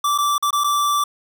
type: tone with dropouts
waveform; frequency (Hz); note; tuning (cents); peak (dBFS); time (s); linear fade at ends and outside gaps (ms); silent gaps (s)
square; 1166; D6; -13; -17; 0.04-1.04; 5; 0.179-0.184 / 0.381-0.425 / 0.507-0.528 / 0.638-0.642
effects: none